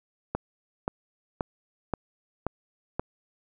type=click train; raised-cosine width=1 ms; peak=-13 dBFS; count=6; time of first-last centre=0.35-2.996 s; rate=1.89 Hz; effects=none